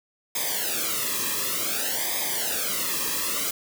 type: noise with flanger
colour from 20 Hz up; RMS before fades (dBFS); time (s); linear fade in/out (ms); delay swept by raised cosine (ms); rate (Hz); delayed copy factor
white; -27; 0.35-3.51; 5; 0.7 to 1.38; 0.55; -1
effects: none